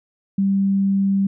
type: tone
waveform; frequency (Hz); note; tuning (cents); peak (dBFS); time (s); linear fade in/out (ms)
sine; 196; G3; 0; -15; 0.38-1.27; 5
effects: none